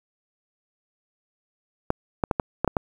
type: clicks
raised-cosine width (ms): 1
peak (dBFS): -7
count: 7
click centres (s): 1.904 / 2.238 / 2.312 / 2.398 / 2.646 / 2.677 / 2.768
effects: 7-bit